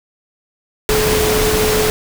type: tone in noise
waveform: sine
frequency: 429.7 Hz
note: A4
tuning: 41 cents flat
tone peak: -15 dBFS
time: 0.89-1.9 s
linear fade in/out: 0 ms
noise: pink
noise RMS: -17 dBFS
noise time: 0.89-1.9 s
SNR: -1 dB
effects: none